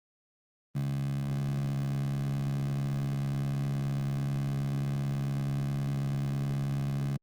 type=tone with high-pass filter; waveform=15% pulse; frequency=69.3 Hz; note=C#2; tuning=in tune; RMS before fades=-31 dBFS; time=0.75-7.17 s; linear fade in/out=5 ms; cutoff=150 Hz; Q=8.5; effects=Opus 24 kbps